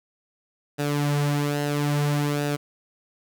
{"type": "tone with flanger", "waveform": "sawtooth", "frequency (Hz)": 145.6, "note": "D3", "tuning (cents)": -15, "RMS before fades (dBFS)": -24, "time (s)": [0.78, 2.57], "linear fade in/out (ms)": 20, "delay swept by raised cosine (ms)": [0.92, 6.02], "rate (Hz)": 0.6, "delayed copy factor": -0.6, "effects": ["9-bit"]}